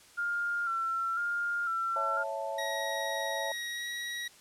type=tone with vibrato; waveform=sine; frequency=1379 Hz; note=F6; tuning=22 cents flat; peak=-29 dBFS; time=0.17-2.24 s; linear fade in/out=20 ms; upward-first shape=square; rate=1 Hz; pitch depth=36 cents each way
type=chord; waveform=sine; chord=A major; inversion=first; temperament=equal; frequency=554.4 / 659.3 / 880 Hz; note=C#5 / E5 / A5; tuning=0 / 0 / 0 cents; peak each=-37 dBFS; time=1.96-3.52 s; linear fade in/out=2 ms
type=tone with pitch glide; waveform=25% pulse; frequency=1896 to 1910.3 Hz; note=A#6 to A#6; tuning=+29 to +42 cents; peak=-31 dBFS; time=2.58-4.28 s; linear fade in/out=5 ms; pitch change=+13 cents; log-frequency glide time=3.7-3.87 s
effects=white hiss -57 dBFS RMS until 4.4 s + low-pass 10000 Hz 12 dB/octave